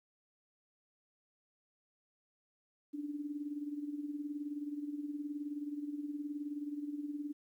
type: tone with tremolo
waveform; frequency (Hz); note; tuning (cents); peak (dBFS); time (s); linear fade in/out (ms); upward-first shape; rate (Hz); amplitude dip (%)
sine; 292.5; D4; -7; -35; 2.93-7.33; 20; sine; 19; 65
effects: 12-bit